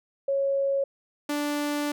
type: tone pair in turn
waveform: sine / sawtooth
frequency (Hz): 551 / 292.9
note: C#5 / D4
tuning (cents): -11 / -5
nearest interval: major seventh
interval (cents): 1094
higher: first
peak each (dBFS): -22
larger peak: neither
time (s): 0.28-0.84 / 1.29-1.92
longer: second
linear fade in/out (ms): 5
effects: none